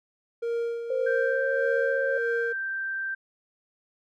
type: tone with tremolo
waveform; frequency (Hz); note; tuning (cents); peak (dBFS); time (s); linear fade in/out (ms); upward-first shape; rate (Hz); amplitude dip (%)
triangle; 467; A#4; +3; -23; 0.42-2.53; 10; sine; 1.7; 55
type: tone with pitch glide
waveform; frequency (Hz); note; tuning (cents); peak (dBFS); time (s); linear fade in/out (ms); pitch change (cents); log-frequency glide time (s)
sine; 520 to 542.7; C5 to C#5; -11 to -37; -25; 0.9-2.18; 5; +74; 1.04-1.52
type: tone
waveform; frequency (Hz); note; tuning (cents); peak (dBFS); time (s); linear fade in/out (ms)
sine; 1568; G6; 0; -28; 1.06-3.15; 10
effects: none